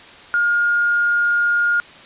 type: tone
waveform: sine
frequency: 1421 Hz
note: F6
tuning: 30 cents sharp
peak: -14 dBFS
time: 0.34-1.8 s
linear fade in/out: 0 ms
effects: white hiss -41 dBFS RMS until 2.05 s + resampled to 8000 Hz